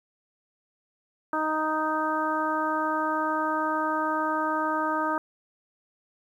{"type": "harmonic tone", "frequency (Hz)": 311.1, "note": "D#4", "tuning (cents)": 0, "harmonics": [1, 2, 3, 4, 5], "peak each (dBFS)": [-31, -32, -29, -29, -33], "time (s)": [1.33, 5.18], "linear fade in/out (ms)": 2, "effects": ["10-bit"]}